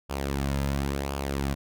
sawtooth tone with flanger, 69.3 Hz, C#2, in tune, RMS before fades -29 dBFS, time 0.09-1.55 s, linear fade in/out 20 ms, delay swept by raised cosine 0.5 to 2.7 ms, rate 0.95 Hz, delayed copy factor -0.55, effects none

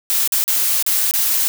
blue noise with dropouts, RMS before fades -17 dBFS, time 0.1-1.48 s, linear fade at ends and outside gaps 0 ms, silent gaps 0.276-0.322 / 0.44-0.479 / 0.826-0.864 / 1.111-1.138 s, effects none

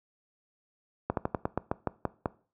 slowing click train, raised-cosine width 1 ms, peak -13 dBFS, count 10, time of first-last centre 1.1-2.258 s, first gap 72 ms, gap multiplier 1.14, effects noise-tail reverb RT60 0.4 s tail -20 dB re dry + high-pass 60 Hz 12 dB/octave

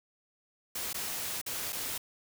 white noise with dropouts, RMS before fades -36 dBFS, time 0.75-1.98 s, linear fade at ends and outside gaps 5 ms, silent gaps 0.931-0.943 / 1.415-1.462 / 1.724-1.728 s, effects none

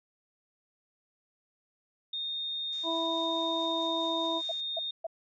sine tone, 3674 Hz, A#7, 26 cents flat, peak -32 dBFS, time 2.13-4.91 s, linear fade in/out 5 ms
blue noise with tremolo, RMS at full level -47 dBFS, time 2.72-4.61 s, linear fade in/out 10 ms, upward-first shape triangle, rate 4.7 Hz, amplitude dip 30%
harmonic tone, 329.6 Hz, E4, in tune, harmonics 1 / 2 / 3, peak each -34 / -34 / -34 dBFS, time 2.83-4.42 s, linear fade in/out 50 ms
sine tone bursts, 659.3 Hz, E5, in tune, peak -31 dBFS, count 3, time 4.49-5.068 s, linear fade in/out 5 ms, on 26 ms, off 250 ms
effects resampled to 16000 Hz

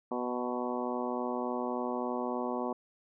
harmonic tone with a mistuned harmonic, 123.47 Hz, B2, in tune, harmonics 2 / 3 / 4 / 5 / 6 / 7 / 8 / 9, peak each -36 / -38 / -39 / -40 / -41 / -41 / -42 / -43 dBFS, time 0.11-2.73 s, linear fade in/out 5 ms, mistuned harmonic 7, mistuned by +24 cents, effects none

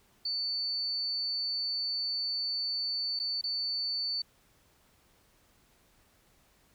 sine tone with dropouts, 4500 Hz, C#8, 25 cents sharp, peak -30 dBFS, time 0.25-4.22 s, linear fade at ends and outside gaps 5 ms, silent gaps 3.192-3.198 / 3.413-3.438 s, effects pink hiss -66 dBFS RMS until 6.74 s

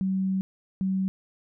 sine tone pair in turn, 190.3 / 190.3 Hz, F#3 / F#3, +49 / +49 cents, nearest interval unison, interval 0 cents, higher neither, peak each -23 dBFS, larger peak neither, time 0.01-0.41 / 0.81-1.08 s, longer first, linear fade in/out 0 ms, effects none

